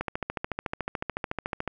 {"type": "click train", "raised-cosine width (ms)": 0.5, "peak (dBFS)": -14, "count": 24, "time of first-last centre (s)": [0.01, 1.677], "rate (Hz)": 13.8, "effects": []}